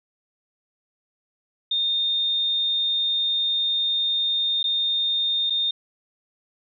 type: tone with dropouts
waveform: sine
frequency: 3650 Hz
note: A#7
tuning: 37 cents flat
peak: -20 dBFS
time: 1.71-5.71 s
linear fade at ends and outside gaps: 5 ms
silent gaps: 4.63-4.64 / 5.499-5.504 s
effects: none

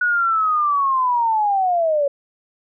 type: linear sweep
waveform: sine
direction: down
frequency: 1471 to 553 Hz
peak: -15 dBFS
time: 0.01-2.08 s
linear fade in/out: 5 ms
effects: none

